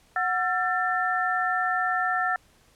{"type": "tone cluster", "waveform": "sine", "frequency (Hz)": [736, 1352, 1781], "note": ["F#5", "E6", "A6"], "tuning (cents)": [-9, 43, 21], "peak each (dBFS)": -27, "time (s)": [0.16, 2.36], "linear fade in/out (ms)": 2, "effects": ["pink hiss -60 dBFS RMS until 2.75 s", "low-pass 12000 Hz 12 dB/octave"]}